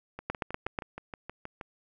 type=two click trains; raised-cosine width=0.5 ms; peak=-15 / -24 dBFS; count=5 / 10; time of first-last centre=0.3-0.788 / 0.19-1.612 s; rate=8.19 / 6.33 Hz; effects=none